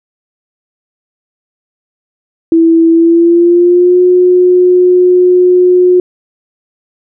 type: tone with pitch glide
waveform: sine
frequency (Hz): 329.6 to 361.5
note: E4 to F#4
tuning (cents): 0 to -40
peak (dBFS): -3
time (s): 2.52-6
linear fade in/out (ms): 2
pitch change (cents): +160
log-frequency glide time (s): 2.9-4
effects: none